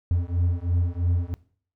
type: beating tone pair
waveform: triangle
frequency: 85.8 / 88.8 Hz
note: F2 / F2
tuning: -30 / +29 cents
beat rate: 3 Hz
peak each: -22 dBFS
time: 0.11-1.34 s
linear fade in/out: 0 ms
effects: noise-tail reverb RT60 0.5 s tail -20 dB re dry